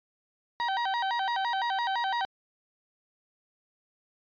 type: tone with vibrato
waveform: 35% pulse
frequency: 856 Hz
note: A5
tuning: 48 cents flat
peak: -25 dBFS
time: 0.6-2.25 s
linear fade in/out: 0 ms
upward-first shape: square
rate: 5.9 Hz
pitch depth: 180 cents each way
effects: resampled to 11025 Hz

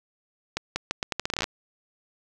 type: accelerating click train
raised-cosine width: 0.2 ms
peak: -9 dBFS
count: 15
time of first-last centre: 0.57-1.441 s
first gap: 190 ms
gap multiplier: 0.79
effects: none

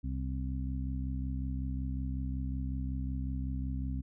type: harmonic tone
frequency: 65.41 Hz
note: C2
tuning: in tune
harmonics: 1 / 2 / 3 / 4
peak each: -34 / -39 / -44 / -41 dBFS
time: 0.03-4.02 s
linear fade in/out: 20 ms
effects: none

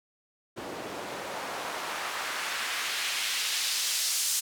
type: noise with band-pass filter sweep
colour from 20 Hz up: white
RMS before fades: -32 dBFS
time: 0.56-4.41 s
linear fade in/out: 20 ms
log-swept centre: 340 to 6900 Hz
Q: 0.93
effects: none

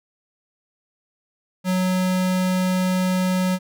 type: tone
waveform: square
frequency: 184.5 Hz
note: F#3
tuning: 5 cents flat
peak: -19 dBFS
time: 1.64-3.59 s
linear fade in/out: 50 ms
effects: none

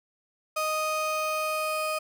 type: tone pair together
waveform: 35% pulse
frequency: 622.2 / 1244.5 Hz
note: D#5 / D#6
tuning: 0 / 0 cents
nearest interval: octave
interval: 1200 cents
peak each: -28 dBFS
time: 0.56-1.99 s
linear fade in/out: 10 ms
effects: none

